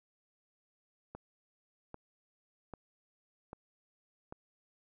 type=click train; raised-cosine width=1 ms; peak=-30 dBFS; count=5; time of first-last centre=1.15-4.325 s; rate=1.26 Hz; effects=none